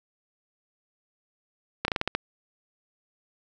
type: slowing click train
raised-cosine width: 0.3 ms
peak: -9 dBFS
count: 7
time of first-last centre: 1.85-2.15 s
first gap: 31 ms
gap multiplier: 1.19
effects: none